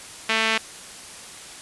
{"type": "tone with band-pass filter", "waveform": "sawtooth", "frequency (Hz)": 222.2, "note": "A3", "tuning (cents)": 17, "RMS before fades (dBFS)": -22, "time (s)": [0.29, 0.58], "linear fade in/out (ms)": 5, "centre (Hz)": 2500, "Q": 1.5, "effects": ["white hiss -40 dBFS RMS until 1.61 s", "resampled to 24000 Hz"]}